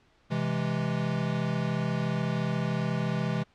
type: chord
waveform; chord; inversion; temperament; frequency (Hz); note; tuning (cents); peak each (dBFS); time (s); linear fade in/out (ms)
square; C augmented; none; equal; 130.81 / 164.81 / 207.7; C3 / E3 / G#3; 0 / 0 / 0; -32 / -31 / -33; 0.3-3.44; 20
effects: pink hiss -64 dBFS RMS until 3.54 s + low-pass 4000 Hz 12 dB/octave